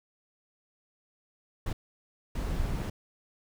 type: noise bursts at uneven times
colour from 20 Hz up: brown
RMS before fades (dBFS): -31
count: 2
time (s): 1.66-1.73 / 2.35-2.9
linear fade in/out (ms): 5
effects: none